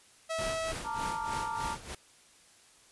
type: tone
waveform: sawtooth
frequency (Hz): 649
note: E5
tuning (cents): -27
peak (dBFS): -28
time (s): 0.29-0.73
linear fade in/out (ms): 20
type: noise with tremolo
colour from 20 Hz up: pink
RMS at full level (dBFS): -38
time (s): 0.38-1.95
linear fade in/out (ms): 5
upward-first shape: sine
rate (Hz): 3.3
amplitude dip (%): 75
type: chord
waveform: sine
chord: Bb major seventh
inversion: third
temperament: equal with one note detuned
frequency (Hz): 884.1 / 932.3 / 1174.7 / 1396.9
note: A5 / Bb5 / D6 / F6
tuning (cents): +8 / 0 / 0 / 0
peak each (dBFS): -36 / -37 / -40 / -42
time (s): 0.83-1.77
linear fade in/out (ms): 50
effects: white hiss -60 dBFS RMS until 2.91 s + resampled to 24000 Hz